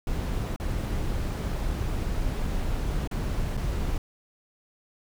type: noise with dropouts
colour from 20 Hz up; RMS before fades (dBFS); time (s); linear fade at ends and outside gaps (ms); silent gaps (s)
brown; -28; 0.07-3.98; 2; 0.562-0.599 / 3.075-3.112 / 3.569-3.574
effects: none